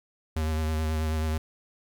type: tone with vibrato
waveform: square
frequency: 78.5 Hz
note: D#2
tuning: 16 cents sharp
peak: -26 dBFS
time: 0.36-1.38 s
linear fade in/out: 5 ms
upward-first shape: sine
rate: 9.3 Hz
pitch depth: 26 cents each way
effects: 11-bit